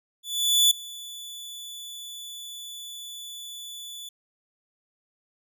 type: tone with ADSR envelope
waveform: sawtooth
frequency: 3466 Hz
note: A7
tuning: 27 cents flat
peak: -12 dBFS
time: 0.23-4.09 s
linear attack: 480 ms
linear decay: 4 ms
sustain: -22 dB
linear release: 4 ms
effects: none